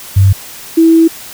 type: tone pair in turn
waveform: sine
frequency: 97.3 / 327.3 Hz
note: G2 / E4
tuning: -12 / -12 cents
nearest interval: octave + major sixth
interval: 2100 cents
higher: second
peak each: -3 dBFS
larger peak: neither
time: 0.16-0.33 / 0.77-1.08 s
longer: second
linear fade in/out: 10 ms
effects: white hiss -30 dBFS RMS until 1.33 s